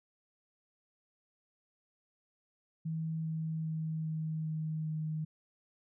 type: tone with pitch steps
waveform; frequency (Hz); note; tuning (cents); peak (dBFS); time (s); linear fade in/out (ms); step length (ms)
sine; 160.6 / 159.68 / 158.76 / 157.84 / 156.93 / 156.03; E3 / D#3 / D#3 / D#3 / D#3 / D#3; -45 / +45 / +35 / +25 / +15 / +5; -33; 2.85-5.25; 10; 400
effects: none